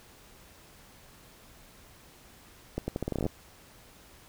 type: accelerating click train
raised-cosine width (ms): 2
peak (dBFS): -17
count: 13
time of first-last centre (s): 2.78-3.264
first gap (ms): 100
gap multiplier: 0.81
effects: pink hiss -55 dBFS RMS until 4.28 s